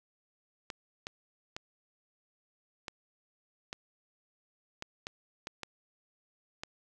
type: clicks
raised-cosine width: 0.2 ms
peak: -21 dBFS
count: 10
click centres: 0.702 / 1.069 / 1.565 / 2.882 / 3.729 / 4.824 / 5.069 / 5.471 / 5.633 / 6.635 s
effects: none